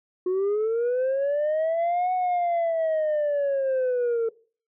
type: linear two-way sweep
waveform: sine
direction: up then down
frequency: 360 to 740 to 450.2 Hz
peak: -19 dBFS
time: 0.26-4.29 s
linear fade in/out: 5 ms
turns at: 2.13 s
effects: noise-tail reverb RT60 0.4 s tail -20 dB re dry + tanh soft clip ceiling -20 dBFS